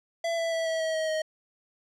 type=tone with pitch steps; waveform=square; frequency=670 / 662.7 / 655.5 / 648.3 / 641.2 / 634.2 / 627.3 Hz; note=E5 / E5 / E5 / E5 / E5 / D#5 / D#5; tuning=+28 / +9 / -10 / -29 / -48 / +33 / +14 cents; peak=-27 dBFS; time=0.24-1.22 s; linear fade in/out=5 ms; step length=140 ms; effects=low-pass 7000 Hz 12 dB/octave